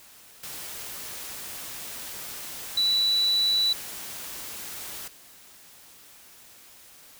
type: tone in noise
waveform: sine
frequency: 3951 Hz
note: B7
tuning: in tune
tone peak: -20 dBFS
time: 2.77-3.73 s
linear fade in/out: 5 ms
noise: white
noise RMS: -38 dBFS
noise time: 0.43-5.08 s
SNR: +15 dB
effects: white hiss -51 dBFS RMS until 7.19 s